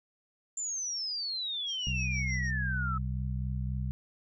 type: exponential sweep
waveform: sine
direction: down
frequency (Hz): 7300 to 1284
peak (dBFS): -32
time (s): 0.57-2.98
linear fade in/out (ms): 5
type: tone with tremolo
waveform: sine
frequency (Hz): 5630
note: F8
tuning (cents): +13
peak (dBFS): -38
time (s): 1.66-2.51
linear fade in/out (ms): 50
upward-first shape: triangle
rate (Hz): 6.3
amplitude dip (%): 95
type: harmonic tone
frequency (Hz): 63.8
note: C2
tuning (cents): -43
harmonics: 1 / 2 / 3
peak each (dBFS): -33 / -34 / -40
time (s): 1.87-3.91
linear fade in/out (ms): 0
effects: none